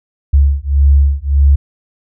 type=beating tone pair; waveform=sine; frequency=69.3 / 71 Hz; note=C#2 / C#2; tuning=0 / +42 cents; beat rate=1.7 Hz; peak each=-10 dBFS; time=0.33-1.56 s; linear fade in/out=10 ms; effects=none